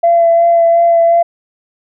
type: tone with vibrato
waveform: sine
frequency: 677 Hz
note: E5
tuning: 46 cents sharp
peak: -5 dBFS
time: 0.03-1.23 s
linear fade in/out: 10 ms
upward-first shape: sine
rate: 2.8 Hz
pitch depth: 16 cents each way
effects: tanh soft clip ceiling -1 dBFS